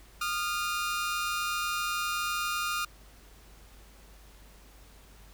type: tone pair together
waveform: sawtooth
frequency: 1224.7 / 1396.9 Hz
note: D#6 / F6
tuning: -28 / 0 cents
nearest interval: major second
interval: 228 cents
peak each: -28 / -29 dBFS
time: 0.21-2.85 s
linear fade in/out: 5 ms
effects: added 50 Hz sine -53 dBFS peak until 5.33 s + pink hiss -57 dBFS RMS until 5.33 s